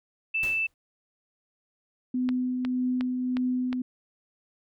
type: tone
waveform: sine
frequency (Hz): 2645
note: E7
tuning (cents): +5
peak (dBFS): -24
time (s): 0.34-0.67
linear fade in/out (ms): 10
type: noise with exponential decay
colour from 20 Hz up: pink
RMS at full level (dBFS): -36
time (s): 0.43-0.74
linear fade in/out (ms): 1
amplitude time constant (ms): 66
type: tone with tremolo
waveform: sine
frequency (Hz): 252.1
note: B3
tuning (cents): +36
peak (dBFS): -23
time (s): 2.14-3.82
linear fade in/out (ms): 5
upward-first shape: triangle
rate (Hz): 1.7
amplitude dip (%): 35
type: click train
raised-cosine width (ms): 0.3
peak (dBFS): -19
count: 5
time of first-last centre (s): 2.29-3.729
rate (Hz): 2.78
effects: none